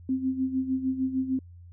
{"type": "tone with tremolo", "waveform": "sine", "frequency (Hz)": 261.6, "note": "C4", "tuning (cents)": 0, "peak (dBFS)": -22, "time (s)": [0.09, 1.39], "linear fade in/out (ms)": 2, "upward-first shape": "sine", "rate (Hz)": 6.6, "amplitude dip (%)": 70, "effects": ["added 87 Hz sine -45 dBFS peak until 1.72 s"]}